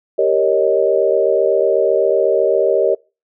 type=chord; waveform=sine; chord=Eb dominant seventh; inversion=first; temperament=equal; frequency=392 / 466.2 / 554.4 / 622.3 Hz; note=G4 / Bb4 / Db5 / Eb5; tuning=0 / 0 / 0 / 0 cents; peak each=-17 dBFS; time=0.18-2.95 s; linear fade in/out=10 ms; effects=noise-tail reverb RT60 0.3 s tail -25 dB re dry